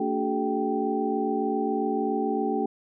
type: tone cluster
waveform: sine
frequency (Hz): 224.6 / 287.9 / 376 / 423.2 / 779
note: A3 / D4 / F#4 / G#4 / G5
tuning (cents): +36 / -34 / +28 / +33 / -11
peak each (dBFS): -30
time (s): 0-2.66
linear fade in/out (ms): 5
effects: none